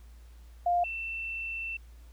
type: tone pair in turn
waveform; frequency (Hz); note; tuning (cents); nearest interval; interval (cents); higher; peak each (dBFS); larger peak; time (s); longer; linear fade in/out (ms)
sine; 702 / 2681; F5 / E7; +9 / +29; octave + major seventh; 2320; second; -23 / -33; first; 0.66-0.84 / 0.84-1.77; second; 5
effects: added 58 Hz sine -48 dBFS peak until 2.12 s + pink hiss -64 dBFS RMS until 2.12 s